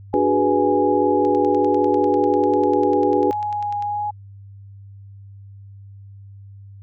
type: tone with vibrato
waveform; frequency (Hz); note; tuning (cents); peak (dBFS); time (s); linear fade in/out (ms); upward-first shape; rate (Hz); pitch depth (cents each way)
sine; 830.6; G#5; 0; -21; 0.13-4.11; 10; triangle; 1.3; 16
type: chord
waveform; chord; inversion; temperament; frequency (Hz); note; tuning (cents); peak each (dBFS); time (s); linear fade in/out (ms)
sine; G# half-diminished seventh; second; equal; 293.7 / 370 / 415.3 / 493.9; D4 / F#4 / G#4 / B4; 0 / 0 / 0 / 0; -21; 0.14-3.31; 0
type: click train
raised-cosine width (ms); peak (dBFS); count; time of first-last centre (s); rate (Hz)
0.2; -23; 27; 1.25-3.824; 10.1
effects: added 99 Hz sine -38 dBFS peak until 6.82 s